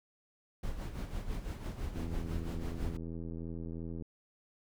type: noise with tremolo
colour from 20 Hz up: brown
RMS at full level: -36 dBFS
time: 0.63-2.97 s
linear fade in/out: 5 ms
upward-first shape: sine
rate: 6 Hz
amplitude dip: 60%
type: click train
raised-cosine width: 3 ms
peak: -30 dBFS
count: 172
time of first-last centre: 1.96-4.023 s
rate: 82.9 Hz
effects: none